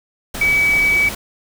sine tone in noise, 2282 Hz, C#7, 50 cents sharp, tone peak -12 dBFS, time 0.41-1.09 s, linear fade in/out 5 ms, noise pink, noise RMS -27 dBFS, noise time 0.34-1.15 s, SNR +12 dB, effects none

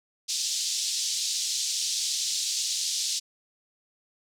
white band-pass noise, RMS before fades -29 dBFS, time 0.28-3.2 s, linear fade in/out 20 ms, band 3700 to 7000 Hz, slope 24 dB/octave, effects none

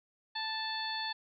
harmonic tone, 880 Hz, A5, in tune, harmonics 1 / 2 / 3 / 4 / 5, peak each -39 / -40 / -47 / -41 / -39 dBFS, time 0.35-1.13 s, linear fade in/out 10 ms, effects none

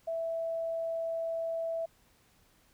sine tone, 659.3 Hz, E5, in tune, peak -31 dBFS, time 0.07-1.86 s, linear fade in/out 10 ms, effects pink hiss -66 dBFS RMS until 2.73 s

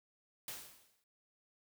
white noise with exponential decay, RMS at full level -42 dBFS, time 0.48-1.04 s, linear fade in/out 2 ms, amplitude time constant 120 ms, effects none

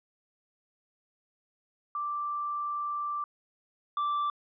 sine / triangle tone pair in turn, 1174.7 / 1170.4 Hz, D6 / D6, 0 / -6 cents, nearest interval unison, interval 6 cents, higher first, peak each -30 / -25 dBFS, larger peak second, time 1.95-3.24 / 3.97-4.3 s, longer first, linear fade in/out 2 ms, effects resampled to 11025 Hz

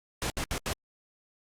pink noise bursts at uneven times, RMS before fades -31 dBFS, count 4, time 0.22-0.3 / 0.37-0.44 / 0.51-0.58 / 0.66-0.73 s, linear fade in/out 0 ms, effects low-pass 11000 Hz 12 dB/octave + Opus 48 kbps

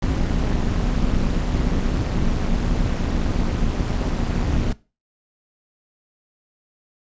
brown noise with amplitude modulation, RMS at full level -17 dBFS, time 0.02-4.73 s, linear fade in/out 5 ms, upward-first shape sine, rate 206 Hz, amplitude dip 80%, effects noise-tail reverb RT60 0.3 s tail -20 dB re dry + resampled to 16000 Hz

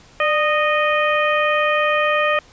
harmonic tone with a mistuned harmonic, 619 Hz, D#5, 9 cents flat, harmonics 1 / 2 / 3 / 4 / 5, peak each -19 / -20 / -22 / -23 / -30 dBFS, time 0.2-2.39 s, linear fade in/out 2 ms, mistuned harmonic 1, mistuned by -65 cents, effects pink hiss -48 dBFS RMS until 2.52 s + resampled to 16000 Hz

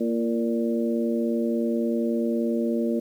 harmonic tone with a mistuned harmonic, 116.54 Hz, A#2, in tune, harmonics 2 / 3 / 4 / 5, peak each -24 / -28 / -30 / -32 dBFS, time 0-3 s, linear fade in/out 10 ms, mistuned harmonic 3, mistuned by -31 cents, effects 9-bit

